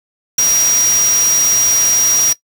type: tone in noise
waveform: sine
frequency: 5730 Hz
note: F8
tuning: 44 cents sharp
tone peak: -9 dBFS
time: 0.38-2.33 s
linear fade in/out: 5 ms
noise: white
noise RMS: -20 dBFS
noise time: 0.38-2.33 s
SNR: +8 dB
effects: noise-tail reverb RT60 0.1 s tail -19 dB re dry